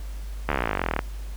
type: slowing click train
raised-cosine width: 0.5 ms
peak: -8 dBFS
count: 27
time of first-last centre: 0.49-0.991 s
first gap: 13 ms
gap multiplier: 1.03
effects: added 50 Hz sine -31 dBFS peak until 1.36 s + pink hiss -49 dBFS RMS until 1.36 s